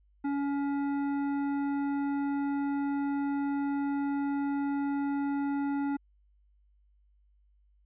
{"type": "tone with hard clipping", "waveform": "sine", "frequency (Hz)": 281.7, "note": "C#4", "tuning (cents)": 28, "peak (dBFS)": -30, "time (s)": [0.24, 5.97], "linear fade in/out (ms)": 10, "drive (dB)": 11, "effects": ["added 50 Hz sine -62 dBFS peak until 7.85 s", "resampled to 8000 Hz"]}